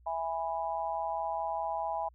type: chord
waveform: sine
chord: E major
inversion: none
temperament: just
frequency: 659.3 / 824.1 / 988.9 Hz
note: E5 / G#5 / B5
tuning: 0 / -14 / +2 cents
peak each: -36 / -34 / -37 dBFS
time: 0.06-2.09 s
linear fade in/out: 10 ms
effects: added 60 Hz sine -57 dBFS peak until 2.14 s